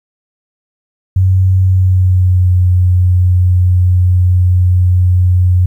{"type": "tone with pitch glide", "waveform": "sine", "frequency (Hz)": [93.7, 90.46], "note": ["F#2", "F#2"], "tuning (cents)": [22, -39], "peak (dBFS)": -6, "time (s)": [1.16, 5.66], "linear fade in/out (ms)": 5, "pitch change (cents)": -61, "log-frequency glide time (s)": [1.62, 2.56], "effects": ["8-bit"]}